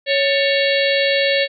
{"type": "harmonic tone with a mistuned harmonic", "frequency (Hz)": 554.4, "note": "C#5", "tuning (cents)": 0, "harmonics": [1, 3, 4, 5, 6, 7, 8], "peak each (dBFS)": [-17, -22, -23, -24, -25, -25, -26], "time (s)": [0.06, 1.48], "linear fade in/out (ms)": 50, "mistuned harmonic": 3, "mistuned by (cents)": 110, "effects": []}